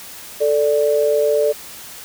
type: tone pair together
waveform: sine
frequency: 440.2 / 587.3 Hz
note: A4 / D5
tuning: +1 / 0 cents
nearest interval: perfect fourth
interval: 499 cents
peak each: -16 dBFS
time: 0.4-1.53 s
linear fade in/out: 20 ms
effects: white hiss -36 dBFS RMS until 2.04 s